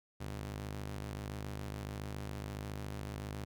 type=ring-modulated tone; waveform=sawtooth; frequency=101.5 Hz; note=G#2; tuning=39 cents flat; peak=-33 dBFS; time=0.2-3.45 s; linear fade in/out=10 ms; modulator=27.1 Hz; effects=none